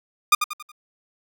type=tone with echo; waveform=sawtooth; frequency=1215 Hz; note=D#6; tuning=42 cents flat; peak=-8 dBFS; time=0.32-0.35 s; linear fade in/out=5 ms; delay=92 ms; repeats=4; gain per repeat=-8 dB; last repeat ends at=0.718 s; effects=none